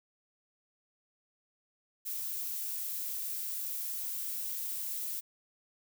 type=noise; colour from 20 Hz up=violet; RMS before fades=-37 dBFS; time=2.05-5.21 s; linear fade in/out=20 ms; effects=none